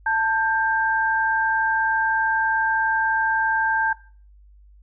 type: tone pair together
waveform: sine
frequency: 888.4 / 1583 Hz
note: A5 / G6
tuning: +16 / +17 cents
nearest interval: minor seventh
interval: 1001 cents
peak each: -22 / -21 dBFS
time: 0.06-3.93 s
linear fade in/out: 5 ms
effects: noise-tail reverb RT60 0.4 s tail -17 dB re dry + added 50 Hz sine -47 dBFS peak until 4.82 s